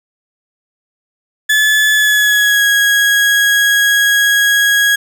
35% pulse tone with pitch glide, 1724 to 1652.8 Hz, A6 to G#6, -36 to -9 cents, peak -7 dBFS, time 1.49-4.96 s, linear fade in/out 10 ms, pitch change -73 cents, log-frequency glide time 1.93-2.65 s, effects none

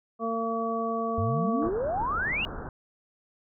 harmonic tone, 227.6 Hz, A#3, 41 cents flat, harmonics 1 / 2 / 3 / 5, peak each -32 / -32 / -32 / -32 dBFS, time 0.19-1.71 s, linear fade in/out 50 ms
sine exponential sweep, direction up, 89.7 to 2914 Hz, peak -26 dBFS, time 1.18-2.45 s, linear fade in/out 0 ms
pink low-pass noise, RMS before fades -37 dBFS, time 1.62-2.69 s, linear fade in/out 2 ms, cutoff 1600 Hz, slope 96 dB/octave
effects none

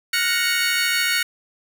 25% pulse chord, Gb major seventh, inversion third, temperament equal with one note detuned, 1406.6 / 1480 / 1864.7 / 2217 Hz, F6 / Gb6 / Bb6 / Db7, +12 / 0 / 0 / 0 cents, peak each -23 / -21 / -21 / -19 dBFS, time 0.13-1.23 s, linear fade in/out 5 ms, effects none

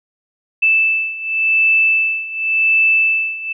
sine beating tone pair, 2637 / 2637.9 Hz, E7 / E7, 0 / +1 cents, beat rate 0.9 Hz, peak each -17 / -14 dBFS, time 0.62-3.53 s, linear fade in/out 10 ms, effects none

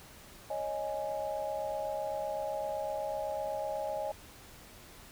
sine chord, C# suspended second, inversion none, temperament equal, 554.4 / 622.3 / 830.6 Hz, C#5 / D#5 / G#5, 0 / 0 / 0 cents, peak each -38 / -36 / -38 dBFS, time 0.5-4.12 s, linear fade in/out 5 ms, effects pink hiss -53 dBFS RMS until 5.11 s

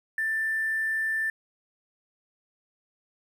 triangle tone with hard clipping, 1774 Hz, A6, 14 cents sharp, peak -25 dBFS, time 0.18-1.3 s, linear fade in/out 2 ms, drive 3 dB, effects none

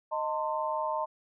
sine chord, A diminished, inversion second, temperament equal with one note detuned, 622.3 / 901.1 / 1046.5 Hz, Eb5 / A5 / C6, 0 / +41 / 0 cents, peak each -33 / -32 / -34 dBFS, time 0.11-1.06 s, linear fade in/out 20 ms, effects none

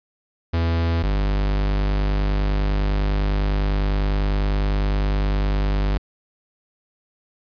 45% pulse tone pair in turn, 83.5 / 49.89 Hz, E2 / G1, +23 / +31 cents, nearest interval major sixth, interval 892 cents, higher first, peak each -18 dBFS, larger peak neither, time 0.53-1.03 / 1.03-5.98 s, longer second, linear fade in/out 10 ms, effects resampled to 11025 Hz + 10-bit

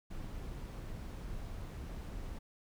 brown noise, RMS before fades -43 dBFS, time 0.1-2.39 s, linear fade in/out 10 ms, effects none

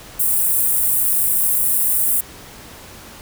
white high-pass noise, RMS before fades -17 dBFS, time 0.19-2.21 s, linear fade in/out 10 ms, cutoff 8600 Hz, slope 48 dB/octave, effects pink hiss -39 dBFS RMS until 3.21 s

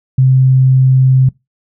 sine tone, 130.81 Hz, C3, in tune, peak -5 dBFS, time 0.18-1.29 s, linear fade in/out 5 ms, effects noise-tail reverb RT60 0.2 s tail -23 dB re dry

